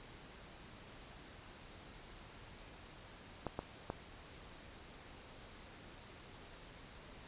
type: clicks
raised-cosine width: 1 ms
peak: -24 dBFS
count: 3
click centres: 3.467 / 3.591 / 3.901 s
effects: pink hiss -55 dBFS RMS until 7.27 s + resampled to 8000 Hz